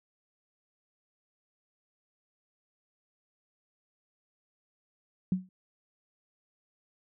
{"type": "tone with exponential decay", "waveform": "sine", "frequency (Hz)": 185.3, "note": "F#3", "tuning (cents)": 3, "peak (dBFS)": -21, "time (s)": [5.32, 5.49], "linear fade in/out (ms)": 2, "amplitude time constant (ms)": 36, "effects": []}